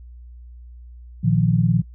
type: chord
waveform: sine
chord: Bb suspended fourth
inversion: none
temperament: equal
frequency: 116.54 / 155.56 / 174.61 Hz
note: Bb2 / Eb3 / F3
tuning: 0 / 0 / 0 cents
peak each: -19 dBFS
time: 1.23-1.82 s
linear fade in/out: 20 ms
effects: noise-tail reverb RT60 0.1 s tail -26 dB re dry + added 60 Hz sine -38 dBFS peak until 1.94 s